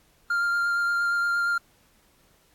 triangle tone with vibrato, 1396.9 Hz, F6, in tune, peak -20 dBFS, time 0.3-1.58 s, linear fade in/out 5 ms, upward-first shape sine, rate 8.6 Hz, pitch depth 11 cents each way, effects pink hiss -62 dBFS RMS until 2.54 s + AAC 64 kbps

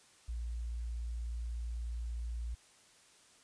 sine tone, 58.27 Hz, A#1, in tune, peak -36 dBFS, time 0.28-2.55 s, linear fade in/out 10 ms, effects white hiss -63 dBFS RMS until 3.43 s + resampled to 22050 Hz

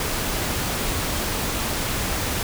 pink noise, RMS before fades -25 dBFS, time 0-2.43 s, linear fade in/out 2 ms, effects none

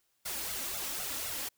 white noise with flanger, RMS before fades -37 dBFS, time 0.25-1.49 s, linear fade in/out 10 ms, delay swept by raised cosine 1.4 to 3.7 ms, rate 3.9 Hz, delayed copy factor +0.8, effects white hiss -75 dBFS RMS until 1.57 s

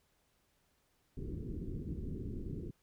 pink low-pass noise, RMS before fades -41 dBFS, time 1.17-2.71 s, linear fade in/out 5 ms, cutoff 400 Hz, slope 48 dB/octave, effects pink hiss -75 dBFS RMS until 2.82 s

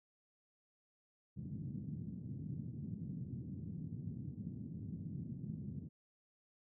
pink band-pass noise, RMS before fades -45 dBFS, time 1.36-5.89 s, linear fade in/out 20 ms, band 110 to 220 Hz, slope 24 dB/octave, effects none

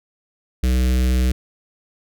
square tone with notch filter, 62.9 Hz, B1, 32 cents sharp, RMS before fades -17 dBFS, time 0.63-1.32 s, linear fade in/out 5 ms, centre 910 Hz, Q 0.6, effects none

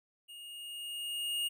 square tone with level ramp, 2850 Hz, F7, 34 cents sharp, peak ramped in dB -48 to -31 dBFS, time 0.28-1.49 s, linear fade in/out 20 ms, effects none

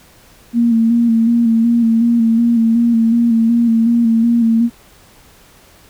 sine tone with vibrato, 231 Hz, A#3, 16 cents flat, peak -9 dBFS, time 0.53-4.7 s, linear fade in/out 50 ms, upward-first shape square, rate 2.7 Hz, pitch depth 32 cents each way, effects pink hiss -46 dBFS RMS until 5.89 s

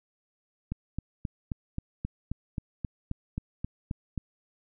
click train, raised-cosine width 5 ms, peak -19 dBFS, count 14, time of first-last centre 0.72-4.177 s, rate 3.76 Hz, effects none

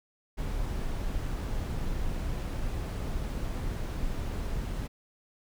brown noise, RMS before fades -32 dBFS, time 0.37-4.88 s, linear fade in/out 20 ms, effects none

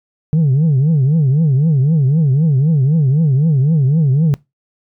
sine tone with vibrato, 146.2 Hz, D3, 7 cents flat, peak -7 dBFS, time 0.33-4.34 s, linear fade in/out 0 ms, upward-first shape triangle, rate 3.9 Hz, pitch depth 260 cents each way, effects noise-tail reverb RT60 0.2 s tail -23 dB re dry + tanh soft clip ceiling -8 dBFS

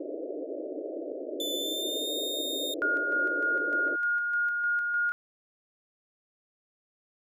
pink band-pass noise, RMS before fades -36 dBFS, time 0-3.96 s, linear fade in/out 5 ms, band 280 to 640 Hz, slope 96 dB/octave
40% pulse tone with pitch glide, 3514 to 3674 Hz, A7 to A#7, -3 to -26 cents, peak -30 dBFS, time 1.4-2.74 s, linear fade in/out 2 ms, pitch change +77 cents, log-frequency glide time 1.54-2.11 s
sine tone with tremolo, 1427 Hz, F6, 37 cents sharp, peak -24 dBFS, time 2.82-5.12 s, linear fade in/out 0 ms, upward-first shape square, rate 3.3 Hz, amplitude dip 30%
effects none

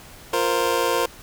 25% pulse chord, F suspended fourth, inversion none, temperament just, 349.2 / 465.6 / 523.8 Hz, F4 / Bb4 / C5, 0 / -2 / +2 cents, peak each -23 / -19 / -20 dBFS, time 0.33-1.06 s, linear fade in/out 5 ms, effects pink hiss -44 dBFS RMS until 1.22 s

